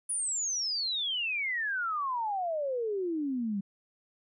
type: exponential sweep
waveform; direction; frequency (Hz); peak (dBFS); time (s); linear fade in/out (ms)
sine; down; 9956 to 191.4; -29; 0.09-3.61; 10
effects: none